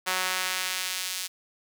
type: tone with high-pass filter sweep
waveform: sawtooth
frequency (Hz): 185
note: F#3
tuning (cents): 0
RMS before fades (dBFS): -30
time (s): 0.06-1.28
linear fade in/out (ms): 20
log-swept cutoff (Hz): 1100 to 4100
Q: 0.74
effects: none